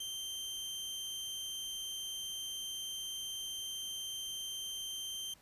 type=tone; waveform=sawtooth; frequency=3136 Hz; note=G7; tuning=in tune; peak=-36 dBFS; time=0-5.34 s; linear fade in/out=5 ms; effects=pink hiss -64 dBFS RMS until 5.41 s + resampled to 32000 Hz